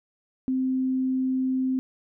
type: tone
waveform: sine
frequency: 260 Hz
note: C4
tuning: 11 cents flat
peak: -22 dBFS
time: 0.48-1.79 s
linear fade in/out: 0 ms
effects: none